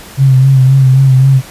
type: tone with vibrato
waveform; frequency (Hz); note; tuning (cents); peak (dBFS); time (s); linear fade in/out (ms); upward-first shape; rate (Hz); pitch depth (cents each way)
sine; 132.8; C3; +26; -3; 0.17-1.42; 50; sine; 3.8; 42
effects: pink hiss -32 dBFS RMS until 1.5 s + resampled to 32000 Hz